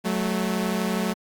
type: tone pair together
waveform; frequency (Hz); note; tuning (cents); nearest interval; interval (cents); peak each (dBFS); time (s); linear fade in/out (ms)
sawtooth; 186.1 / 218.3; F#3 / A3; +10 / -13; minor third; 277; -22; 0.04-1.14; 20
effects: Opus 48 kbps